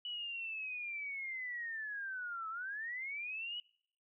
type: linear two-way sweep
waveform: sine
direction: down then up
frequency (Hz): 2960 to 1289 to 2960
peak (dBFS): -39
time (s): 0.05-3.6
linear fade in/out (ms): 2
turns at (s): 2.49
effects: noise-tail reverb RT60 0.6 s tail -24 dB re dry